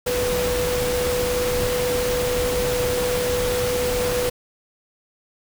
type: tone in noise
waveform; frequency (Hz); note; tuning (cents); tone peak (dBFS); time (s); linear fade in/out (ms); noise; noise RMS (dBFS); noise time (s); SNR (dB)
sine; 493.9; B4; 0; -21; 0.06-4.3; 10; pink; -26; 0.06-4.3; +2
effects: none